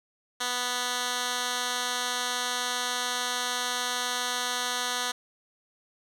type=tone with band-pass filter; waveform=10% pulse; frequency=246.9 Hz; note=B3; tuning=in tune; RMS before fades=-30 dBFS; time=0.4-5.12 s; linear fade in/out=10 ms; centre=4500 Hz; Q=0.65; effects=none